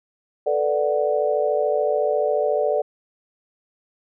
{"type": "chord", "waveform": "sine", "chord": "B minor seventh", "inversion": "third", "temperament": "equal", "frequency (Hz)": [440, 493.9, 587.3, 740], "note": ["A4", "B4", "D5", "F#5"], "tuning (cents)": [0, 0, 0, 0], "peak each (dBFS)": [-23, -26, -21, -27], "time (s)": [0.46, 2.82], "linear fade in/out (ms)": 10, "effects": []}